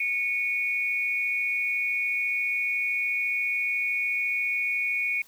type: tone pair together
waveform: sine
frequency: 2217 / 2451 Hz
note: C#7 / D#7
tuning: 0 / -27 cents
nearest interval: major second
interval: 173 cents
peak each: -27 dBFS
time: 0-5.22 s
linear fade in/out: 5 ms
effects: white hiss -56 dBFS RMS until 5.27 s